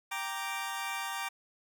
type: chord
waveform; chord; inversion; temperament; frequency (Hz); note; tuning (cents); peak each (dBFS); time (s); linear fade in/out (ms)
20% pulse; G minor; none; equal; 784 / 932.3 / 1174.7; G5 / Bb5 / D6; 0 / 0 / 0; -34; 0.11-1.29; 10
effects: none